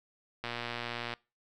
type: click train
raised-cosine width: 0.3 ms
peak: -20 dBFS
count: 84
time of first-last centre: 0.44-1.137 s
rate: 119 Hz
effects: noise-tail reverb RT60 0.3 s tail -24 dB re dry